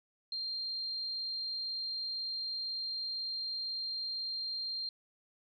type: tone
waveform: sine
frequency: 4186 Hz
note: C8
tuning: in tune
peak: -35 dBFS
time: 0.32-4.89 s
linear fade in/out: 2 ms
effects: none